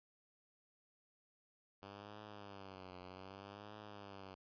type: tone with vibrato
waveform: 5% pulse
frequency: 98 Hz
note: G2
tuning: in tune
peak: -40 dBFS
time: 1.82-4.35 s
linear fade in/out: 10 ms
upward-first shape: triangle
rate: 0.64 Hz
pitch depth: 140 cents each way
effects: resampled to 11025 Hz